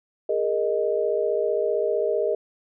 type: chord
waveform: sine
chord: Ab suspended second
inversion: none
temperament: equal with one note detuned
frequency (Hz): 410.8 / 466.2 / 622.3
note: Ab4 / Bb4 / Eb5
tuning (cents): -19 / 0 / 0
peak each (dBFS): -25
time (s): 0.29-2.35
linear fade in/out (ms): 5
effects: none